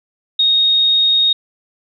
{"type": "tone", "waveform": "sine", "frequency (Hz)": 3729, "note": "A#7", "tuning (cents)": 0, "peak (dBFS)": -10, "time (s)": [0.39, 1.33], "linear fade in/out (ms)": 5, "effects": []}